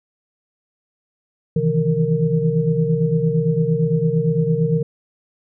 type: tone cluster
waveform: sine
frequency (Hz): 130.7 / 157.5 / 166.3 / 461.7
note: C3 / D#3 / E3 / A#4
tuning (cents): -1 / +21 / +16 / -17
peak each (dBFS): -25 / -19 / -20 / -21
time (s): 1.56-4.83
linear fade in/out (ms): 5
effects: none